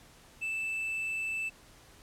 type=tone; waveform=triangle; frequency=2641 Hz; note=E7; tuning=3 cents sharp; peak=-30 dBFS; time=0.41-1.5 s; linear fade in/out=20 ms; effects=pink hiss -57 dBFS RMS until 2.02 s + low-pass 12000 Hz 12 dB/octave